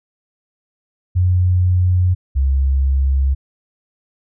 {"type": "tone pair in turn", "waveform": "sine", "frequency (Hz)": [90.5, 67.55], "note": ["F#2", "C#2"], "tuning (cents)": [-38, -44], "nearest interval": "perfect fourth", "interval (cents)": 506, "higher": "first", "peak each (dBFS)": [-11, -12], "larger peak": "first", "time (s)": [[1.15, 2.15], [2.35, 3.35]], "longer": "neither", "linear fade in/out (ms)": 20, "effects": []}